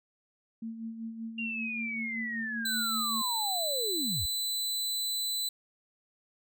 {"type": "tone with tremolo", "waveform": "sine", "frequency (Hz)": 226.1, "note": "A3", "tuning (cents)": 47, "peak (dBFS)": -34, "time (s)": [0.62, 3.22], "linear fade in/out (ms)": 5, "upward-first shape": "sine", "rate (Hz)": 5.2, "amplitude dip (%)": 55}
{"type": "linear sweep", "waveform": "sine", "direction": "down", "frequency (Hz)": [2794, 53.4], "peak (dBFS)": -33, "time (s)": [1.38, 4.26], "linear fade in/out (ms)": 5}
{"type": "tone", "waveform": "sawtooth", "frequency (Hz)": 4000, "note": "B7", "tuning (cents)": 21, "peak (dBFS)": -27, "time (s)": [2.65, 5.49], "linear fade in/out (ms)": 5}
{"effects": []}